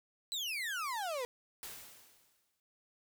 35% pulse exponential sweep, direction down, 4075 to 471.5 Hz, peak -34 dBFS, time 0.32-1.25 s, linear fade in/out 0 ms
white noise with exponential decay, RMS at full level -44 dBFS, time 1.63-2.6 s, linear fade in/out 1 ms, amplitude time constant 210 ms
effects none

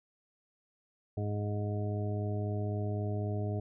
harmonic tone, 103.83 Hz, G#2, in tune, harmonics 1 / 2 / 3 / 4 / 6 / 7, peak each -32 / -41 / -43 / -41 / -43 / -47 dBFS, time 1.17-3.6 s, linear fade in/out 5 ms, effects none

